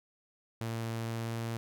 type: tone with pitch glide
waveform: sawtooth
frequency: 114.2 to 115.06 Hz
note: A#2 to A#2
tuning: -35 to -22 cents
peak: -30 dBFS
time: 0.61-1.57 s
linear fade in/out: 0 ms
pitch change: +13 cents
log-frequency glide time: 1.02-1.38 s
effects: none